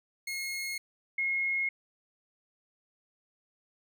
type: tone pair in turn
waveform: sawtooth / sine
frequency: 2159 / 2159 Hz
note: C#7 / C#7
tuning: -46 / -46 cents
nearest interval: unison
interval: 0 cents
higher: neither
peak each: -30 / -27 dBFS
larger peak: second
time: 0.27-0.78 / 1.18-1.69 s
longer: neither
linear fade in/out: 5 ms
effects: none

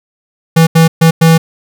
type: tone bursts at uneven times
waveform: square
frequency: 163.4 Hz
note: E3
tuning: 15 cents flat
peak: -4 dBFS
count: 4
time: 0.56-0.67 / 0.75-0.88 / 1.01-1.11 / 1.21-1.38 s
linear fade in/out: 10 ms
effects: none

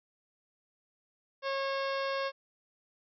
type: harmonic tone with a mistuned harmonic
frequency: 545 Hz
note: C#5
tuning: 29 cents flat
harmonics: 1 / 2 / 3 / 4 / 5 / 6 / 7 / 8 / 9 / 10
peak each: -33 / -36 / -40 / -45 / -45 / -49 / -48 / -48 / -50 / -52 dBFS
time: 1.42-2.32 s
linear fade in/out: 50 ms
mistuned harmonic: 7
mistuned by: -79 cents
effects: none

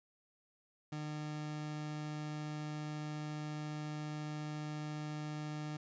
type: tone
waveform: 30% pulse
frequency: 151.2 Hz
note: D#3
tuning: 49 cents flat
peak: -37 dBFS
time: 0.92-5.77 s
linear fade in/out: 5 ms
effects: resampled to 16000 Hz + 13-bit

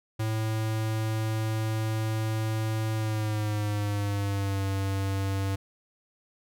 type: tone with pitch glide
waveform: square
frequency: 110 to 97.43 Hz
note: A2 to G2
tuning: 0 to -10 cents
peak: -27 dBFS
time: 0.19-5.56 s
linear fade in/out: 10 ms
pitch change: -210 cents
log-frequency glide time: 2.94-4.64 s
effects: none

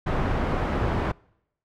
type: low-pass noise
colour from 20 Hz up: pink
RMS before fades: -25 dBFS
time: 0.06-1.12 s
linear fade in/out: 10 ms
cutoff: 1400 Hz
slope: 12 dB/octave
effects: noise-tail reverb RT60 0.8 s tail -26 dB re dry

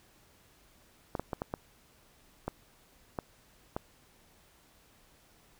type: clicks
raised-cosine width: 1 ms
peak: -19 dBFS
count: 8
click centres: 1.152 / 1.196 / 1.332 / 1.419 / 1.539 / 2.48 / 3.188 / 3.765 s
effects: pink hiss -63 dBFS RMS until 5.59 s

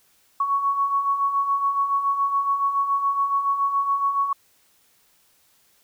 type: beating tone pair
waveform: sine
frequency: 1108 / 1115.1 Hz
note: C#6 / C#6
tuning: -1 / +10 cents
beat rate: 7.1 Hz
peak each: -28 / -20 dBFS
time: 0.4-4.33 s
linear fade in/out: 5 ms
effects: white hiss -61 dBFS RMS until 5.83 s

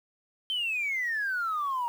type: exponential sweep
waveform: sine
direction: down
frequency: 3136 to 932 Hz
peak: -26 dBFS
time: 0.5-1.88 s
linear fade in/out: 0 ms
effects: tanh soft clip ceiling -24 dBFS + 9-bit

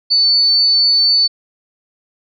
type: tone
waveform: sine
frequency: 4498 Hz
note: C#8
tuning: 24 cents sharp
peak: -9 dBFS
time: 0.1-1.28 s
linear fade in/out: 20 ms
effects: none

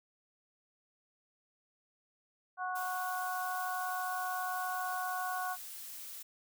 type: harmonic tone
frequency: 367.7 Hz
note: F#4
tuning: 11 cents flat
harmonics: 2 / 3 / 4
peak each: -37 / -39 / -40 dBFS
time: 2.57-5.57 s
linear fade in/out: 50 ms
type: noise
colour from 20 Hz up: blue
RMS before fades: -46 dBFS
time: 2.75-6.23 s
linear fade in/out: 10 ms
effects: none

